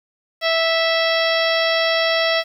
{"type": "harmonic tone with a mistuned harmonic", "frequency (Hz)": 657, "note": "E5", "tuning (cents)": -6, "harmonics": [1, 2, 3, 4, 5, 6, 7, 8], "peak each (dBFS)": [-19, -26, -22, -27, -25, -28, -30, -27], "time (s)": [0.41, 2.44], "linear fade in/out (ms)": 50, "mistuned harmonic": 8, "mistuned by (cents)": 35, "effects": ["8-bit"]}